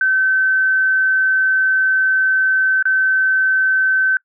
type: tone with dropouts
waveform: sine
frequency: 1535 Hz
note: G6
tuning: 37 cents flat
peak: -12 dBFS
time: 0.01-4.17 s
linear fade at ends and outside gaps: 2 ms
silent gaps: 2.826-2.854 s
effects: noise-tail reverb RT60 0.1 s tail -25 dB re dry